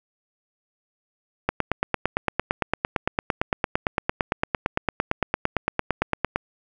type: click train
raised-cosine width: 0.5 ms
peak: -5 dBFS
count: 44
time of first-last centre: 1.49-6.36 s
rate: 8.83 Hz
effects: none